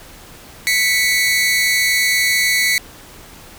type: tone pair together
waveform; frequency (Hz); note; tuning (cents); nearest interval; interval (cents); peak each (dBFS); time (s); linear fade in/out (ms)
sawtooth; 1984 / 2217; B6 / C#7; +7 / 0; major second; 193; -13; 0.67-2.78; 0
effects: pink hiss -40 dBFS RMS until 3.58 s